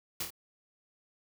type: noise with echo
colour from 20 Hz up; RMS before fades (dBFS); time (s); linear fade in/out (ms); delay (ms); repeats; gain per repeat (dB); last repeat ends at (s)
white; -34; 0.2-0.23; 5; 25; 3; -4; 0.305
effects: none